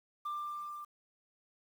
sine tone with level ramp, 1187 Hz, D6, 18 cents sharp, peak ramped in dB -32 to -42 dBFS, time 0.25-0.85 s, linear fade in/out 10 ms, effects tanh soft clip ceiling -34 dBFS + 10-bit

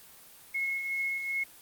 sine tone with tremolo, 2173 Hz, C#7, 35 cents flat, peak -27 dBFS, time 0.54-1.44 s, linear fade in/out 10 ms, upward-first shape triangle, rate 2.6 Hz, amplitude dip 40%, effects white hiss -53 dBFS RMS until 1.61 s + Opus 24 kbps

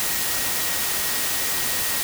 sine tone in noise, 1888 Hz, A#6, 22 cents sharp, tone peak -35 dBFS, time 0-2.03 s, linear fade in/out 0 ms, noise white, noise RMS -24 dBFS, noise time 0-2.03 s, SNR -14 dB, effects none

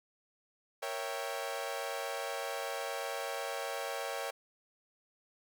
sawtooth chord, A# diminished seventh, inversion none, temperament equal, 466.2 / 554.4 / 659.3 / 784 Hz, A#4 / C#5 / E5 / G5, 0 / 0 / 0 / 0 cents, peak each -39 / -36 / -39 / -38 dBFS, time 0.82-4.31 s, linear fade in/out 10 ms, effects none

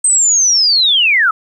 sine linear sweep, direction down, 8372 to 1244.5 Hz, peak -8 dBFS, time 0.04-1.31 s, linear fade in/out 5 ms, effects 8-bit

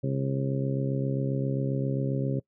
harmonic tone, 67.5 Hz, C#2, 45 cents flat, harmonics 2 / 3 / 4 / 5 / 6 / 7 / 8, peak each -27 / -36 / -33 / -40 / -36 / -46 / -36 dBFS, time 0.03-2.4 s, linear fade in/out 10 ms, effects noise-tail reverb RT60 0.1 s tail -23 dB re dry

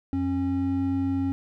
triangle tone pair together, 90.93 / 272.1 Hz, F#2 / C#4, -30 / -32 cents, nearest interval octave + perfect fifth, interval 1898 cents, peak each -28 / -22 dBFS, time 0.13-1.32 s, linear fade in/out 0 ms, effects none

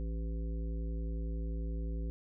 harmonic tone, 55.6 Hz, A1, 19 cents sharp, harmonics 1 / 3 / 5 / 7 / 9, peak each -34 / -44 / -48 / -51 / -53 dBFS, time 0-2.1 s, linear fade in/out 0 ms, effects none

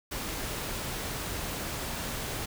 pink noise, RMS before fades -35 dBFS, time 0.11-2.46 s, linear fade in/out 10 ms, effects none

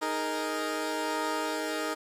15% pulse chord, D# suspended fourth, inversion none, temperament equal, 311.1 / 415.3 / 466.2 Hz, D#4 / G#4 / A#4, 0 / 0 / 0 cents, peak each -26 / -30 / -28 dBFS, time 0.01-1.95 s, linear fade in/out 20 ms, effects low-pass 12000 Hz 12 dB/octave + 10-bit

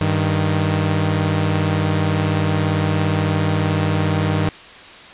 sawtooth tone pair together, 98 / 155.57 Hz, G2 / D#3, 0 / 0 cents, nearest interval minor sixth, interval 800 cents, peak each -15 dBFS, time 0.01-4.49 s, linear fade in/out 0 ms, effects white hiss -39 dBFS RMS until 5.13 s + resampled to 8000 Hz

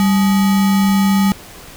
sine tone with sample-and-hold, 196 Hz, G3, in tune, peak -10 dBFS, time 0-1.32 s, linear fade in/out 0 ms, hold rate 1050 Hz, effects pink hiss -37 dBFS RMS until 1.76 s

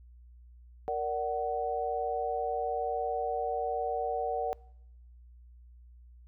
sine chord, Bb augmented, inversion none, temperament equal with one note detuned, 466.2 / 587.3 / 749 Hz, Bb4 / D5 / F#5, 0 / 0 / +21 cents, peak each -34 / -36 / -32 dBFS, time 0.88-4.53 s, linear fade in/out 0 ms, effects noise-tail reverb RT60 0.8 s tail -25 dB re dry + added 60 Hz sine -51 dBFS peak until 6.27 s

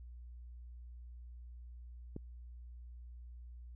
click, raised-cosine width 3 ms, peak -29 dBFS, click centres 2.164 s, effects added 60 Hz sine -48 dBFS peak until 3.75 s

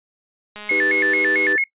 click train, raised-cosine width 0.2 ms, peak -18 dBFS, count 203, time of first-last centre 0.56-1.527 s, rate 209 Hz
sine tone with vibrato, 1953 Hz, B6, 20 cents flat, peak -16 dBFS, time 0.69-1.64 s, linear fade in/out 5 ms, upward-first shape square, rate 4.5 Hz, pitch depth 180 cents each way
triangle chord, Eb augmented, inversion none, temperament equal, 311.1 / 392 / 493.9 Hz, Eb4 / G4 / B4, 0 / 0 / 0 cents, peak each -26 / -24 / -26 dBFS, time 0.71-1.56 s, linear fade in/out 2 ms
effects noise-tail reverb RT60 0.1 s tail -19 dB re dry + resampled to 8000 Hz

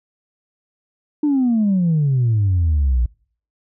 sine exponential sweep, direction down, 304.6 to 57 Hz, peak -12 dBFS, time 1.23-3.06 s, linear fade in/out 5 ms, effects noise-tail reverb RT60 0.5 s tail -26 dB re dry + tanh soft clip ceiling -11 dBFS

